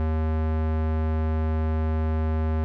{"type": "tone with low-pass filter", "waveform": "square", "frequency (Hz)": 78.9, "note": "D#2", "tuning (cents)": 25, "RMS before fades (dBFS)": -24, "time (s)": [0, 2.64], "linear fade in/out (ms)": 0, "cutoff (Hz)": 1500, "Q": 0.64, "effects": []}